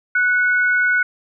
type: tone pair together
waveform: sine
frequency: 1480 / 2189 Hz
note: F#6 / C#7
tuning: 0 / -22 cents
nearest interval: perfect fifth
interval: 678 cents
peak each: -14 / -23 dBFS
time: 0.15-1.03 s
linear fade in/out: 5 ms
effects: none